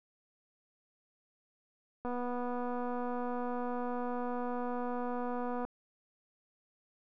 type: click train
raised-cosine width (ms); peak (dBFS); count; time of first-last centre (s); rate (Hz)
1; -25; 883; 2.05-5.65; 245
effects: none